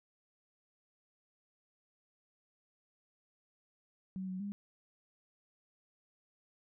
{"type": "tone with pitch steps", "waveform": "sine", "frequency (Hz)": [188.6, 185.9, 202.1], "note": ["F#3", "F#3", "G#3"], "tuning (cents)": [33, 8, -47], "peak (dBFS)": -37, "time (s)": [4.16, 4.52], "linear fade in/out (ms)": 0, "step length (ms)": 120, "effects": []}